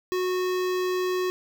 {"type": "tone with notch filter", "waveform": "square", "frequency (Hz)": 366.6, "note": "F#4", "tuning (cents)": -16, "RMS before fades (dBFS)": -26, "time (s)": [0.12, 1.3], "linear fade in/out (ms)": 0, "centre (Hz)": 9600, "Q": 1.2, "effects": ["9-bit"]}